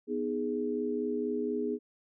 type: chord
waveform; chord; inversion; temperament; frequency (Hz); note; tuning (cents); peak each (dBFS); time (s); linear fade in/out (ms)
sine; G# minor; first; equal; 246.9 / 311.1 / 415.3; B3 / D#4 / G#4; 0 / 0 / 0; -34 / -36 / -32; 0.07-1.79; 50
effects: none